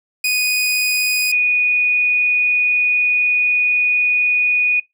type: tone pair in turn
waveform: sawtooth / sine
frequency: 2483 / 2469 Hz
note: D#7 / D#7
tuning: -4 / -14 cents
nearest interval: unison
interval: 10 cents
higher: first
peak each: -12 dBFS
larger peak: neither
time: 0.24-1.32 / 1.32-4.8 s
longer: second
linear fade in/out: 5 ms
effects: noise-tail reverb RT60 0.2 s tail -26 dB re dry